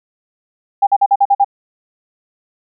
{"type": "tone bursts", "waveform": "sine", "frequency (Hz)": 800, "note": "G5", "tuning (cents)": 35, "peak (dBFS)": -7, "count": 7, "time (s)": [0.82, 1.446], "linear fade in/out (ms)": 10, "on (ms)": 50, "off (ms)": 46, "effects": []}